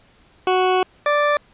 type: tone pair in turn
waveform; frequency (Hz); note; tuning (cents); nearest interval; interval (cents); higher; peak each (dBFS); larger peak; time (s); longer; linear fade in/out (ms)
20% pulse; 370 / 587.3; F#4 / D5; 0 / 0; minor sixth; 800; second; -10; neither; 0.47-0.83 / 1.06-1.37; first; 2
effects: pink hiss -54 dBFS RMS until 1.53 s + resampled to 8000 Hz